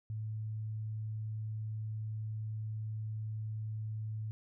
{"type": "tone", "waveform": "sine", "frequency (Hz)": 108.7, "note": "A2", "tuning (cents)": -21, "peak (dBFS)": -36, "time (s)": [0.1, 4.31], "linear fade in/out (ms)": 0, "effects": []}